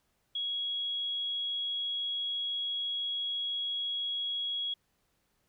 sine tone, 3322 Hz, G#7, in tune, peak -31 dBFS, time 0.35-4.74 s, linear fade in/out 5 ms, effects pink hiss -75 dBFS RMS until 5.48 s

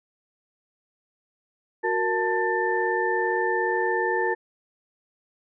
sine tone cluster, 368.5 / 465.8 / 884 / 1782 Hz, F#4 / A#4 / A5 / A6, -7 / -1 / +8 / +22 cents, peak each -27 dBFS, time 1.83-4.35 s, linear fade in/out 20 ms, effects none

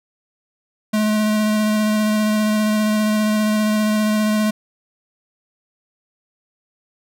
square tone with vibrato, 213.6 Hz, G#3, 49 cents sharp, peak -16 dBFS, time 0.93-4.51 s, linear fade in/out 10 ms, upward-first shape square, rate 15 Hz, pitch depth 10 cents each way, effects none

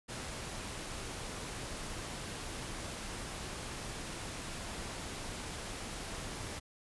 pink noise, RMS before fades -42 dBFS, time 0.08-6.6 s, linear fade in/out 20 ms, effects resampled to 24000 Hz

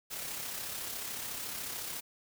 white noise with amplitude modulation, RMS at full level -38 dBFS, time 0.1-2.01 s, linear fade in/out 20 ms, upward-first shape sine, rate 33.9 Hz, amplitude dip 35%, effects none

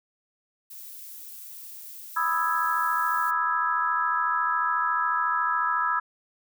violet noise, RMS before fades -42 dBFS, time 0.7-3.31 s, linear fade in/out 10 ms
sine chord, E major seventh, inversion second, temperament equal, 987.8 / 1244.5 / 1318.5 / 1661.2 Hz, B5 / D#6 / E6 / G#6, 0 / 0 / 0 / 0 cents, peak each -28 / -30 / -26 / -29 dBFS, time 2.16-6 s, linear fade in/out 10 ms
effects none

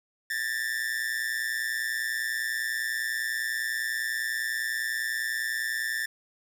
45% pulse tone with amplitude modulation, 1775 Hz, A6, 15 cents sharp, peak -24 dBFS, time 0.3-6.06 s, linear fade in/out 5 ms, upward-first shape sine, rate 120 Hz, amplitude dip 90%, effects none

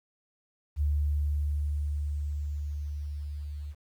sine tone with level ramp, 73.42 Hz, D2, in tune, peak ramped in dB -23 to -35 dBFS, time 0.76-3.75 s, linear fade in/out 50 ms, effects 10-bit

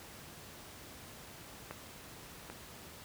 clicks, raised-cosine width 0.5 ms, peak -26 / -29 dBFS, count 2, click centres 1.71 / 2.5 s, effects pink hiss -51 dBFS RMS until 3.04 s + high-pass 60 Hz 12 dB/octave

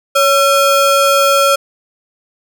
square ring-modulated tone, 956 Hz, A#5, 43 cents sharp, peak -6 dBFS, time 0.15-1.56 s, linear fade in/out 10 ms, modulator 397 Hz, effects none

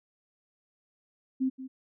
sine tone with echo, 261.6 Hz, C4, in tune, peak -24 dBFS, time 1.4-1.5 s, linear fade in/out 20 ms, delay 180 ms, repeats 1, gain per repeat -13 dB, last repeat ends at 1.68 s, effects none

